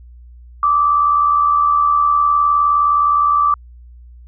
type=tone pair together; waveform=sine; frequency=1166.5 / 1246 Hz; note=D6 / D#6; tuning=-12 / +2 cents; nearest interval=minor second; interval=114 cents; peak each=-11 / -21 dBFS; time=0.63-3.54 s; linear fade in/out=2 ms; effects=added 60 Hz sine -37 dBFS peak until 4.27 s